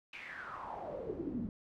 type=noise with band-pass filter sweep; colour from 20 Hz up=brown; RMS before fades=-42 dBFS; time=0.13-1.49 s; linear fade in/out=2 ms; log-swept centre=2600 to 200 Hz; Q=7; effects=none